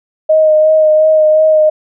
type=tone with vibrato; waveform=sine; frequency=622.3 Hz; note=D#5; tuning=in tune; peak=-5 dBFS; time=0.29-1.7 s; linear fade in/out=10 ms; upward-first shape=sine; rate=2.8 Hz; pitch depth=18 cents each way; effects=none